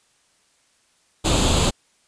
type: noise with comb filter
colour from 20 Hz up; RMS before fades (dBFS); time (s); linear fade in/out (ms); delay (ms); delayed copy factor
pink; -18; 1.24-1.71; 20; 0.27; +0.65
effects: white hiss -62 dBFS RMS until 2.07 s + resampled to 22050 Hz